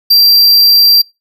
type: tone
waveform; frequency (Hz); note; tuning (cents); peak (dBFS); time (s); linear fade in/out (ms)
square; 4717; D8; +7; -4; 0.1-1.02; 10
effects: noise-tail reverb RT60 0.2 s tail -23 dB re dry